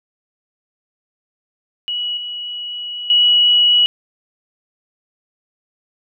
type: tone with level steps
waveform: sine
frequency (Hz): 2926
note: F#7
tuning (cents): -20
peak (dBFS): -19 / -24 / -9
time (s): 1.88-3.86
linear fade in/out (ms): 0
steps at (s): 2.17 / 3.1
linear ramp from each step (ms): 2
effects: none